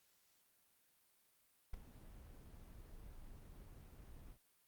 brown noise with ADSR envelope, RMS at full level -42 dBFS, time 1.73-4.38 s, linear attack 11 ms, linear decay 5 ms, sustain -14 dB, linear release 60 ms, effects white hiss -75 dBFS RMS until 4.67 s + Opus 48 kbps

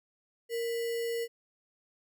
sine tone with sample-and-hold, 464.9 Hz, A#4, 5 cents flat, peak -30 dBFS, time 0.49-1.28 s, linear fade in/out 50 ms, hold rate 2450 Hz, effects none

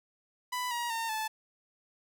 sawtooth tone with pitch steps, 994 / 951.9 / 911.5 / 872.9 Hz, B5 / A#5 / A#5 / A5, +11 / +36 / -39 / -14 cents, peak -28 dBFS, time 0.52-1.28 s, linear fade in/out 10 ms, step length 190 ms, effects none

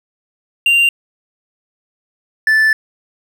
triangle tone pair in turn, 2778 / 1755.2 Hz, F7 / A6, -10 / -5 cents, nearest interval minor sixth, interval 795 cents, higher first, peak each -7 dBFS, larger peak neither, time 0.66-0.89 / 2.47-2.73 s, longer second, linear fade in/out 2 ms, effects none

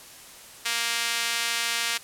sawtooth tone with high-pass filter, 233.1 Hz, A#3, in tune, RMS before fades -27 dBFS, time 0.65-1.98 s, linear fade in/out 10 ms, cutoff 2200 Hz, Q 0.87, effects white hiss -46 dBFS RMS until 2.03 s + low-pass 12000 Hz 12 dB/octave

